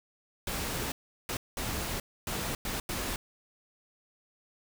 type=noise bursts at uneven times; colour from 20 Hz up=pink; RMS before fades=-34 dBFS; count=6; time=0.47-0.92 / 1.29-1.37 / 1.57-2 / 2.27-2.55 / 2.65-2.8 / 2.89-3.16 s; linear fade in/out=2 ms; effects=none